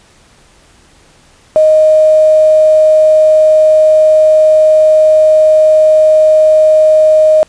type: tone with quantisation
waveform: sine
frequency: 622.3 Hz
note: D#5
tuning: in tune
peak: -3 dBFS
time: 1.56-7.43 s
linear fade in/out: 0 ms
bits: 5
effects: pink hiss -45 dBFS RMS until 7.48 s + resampled to 22050 Hz